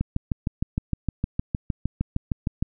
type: click train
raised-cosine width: 5 ms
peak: -11 dBFS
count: 18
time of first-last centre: 0.01-2.625 s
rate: 6.5 Hz
effects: none